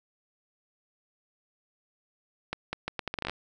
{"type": "accelerating click train", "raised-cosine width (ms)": 0.3, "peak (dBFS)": -15, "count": 12, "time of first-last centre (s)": [2.53, 3.296], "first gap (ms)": 200, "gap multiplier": 0.75, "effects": []}